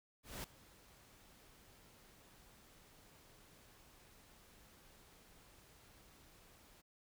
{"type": "noise with ADSR envelope", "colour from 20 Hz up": "pink", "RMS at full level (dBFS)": -44, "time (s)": [0.23, 6.82], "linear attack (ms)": 210, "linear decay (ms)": 4, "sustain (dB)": -20, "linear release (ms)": 18, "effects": []}